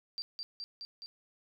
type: tone with echo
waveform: sine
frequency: 4699 Hz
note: D8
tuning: in tune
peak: -35 dBFS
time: 0.18-0.22 s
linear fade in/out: 0 ms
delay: 210 ms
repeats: 4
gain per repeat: -2 dB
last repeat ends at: 1.06 s
effects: none